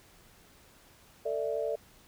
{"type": "chord", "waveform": "sine", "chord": "A suspended fourth", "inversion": "none", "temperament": "equal with one note detuned", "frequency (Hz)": [447.9, 587.3, 659.3], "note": ["A4", "D5", "E5"], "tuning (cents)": [31, 0, 0], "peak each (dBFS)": [-33, -33, -36], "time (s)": [1.25, 1.76], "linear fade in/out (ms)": 10, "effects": ["pink hiss -59 dBFS RMS until 2.07 s"]}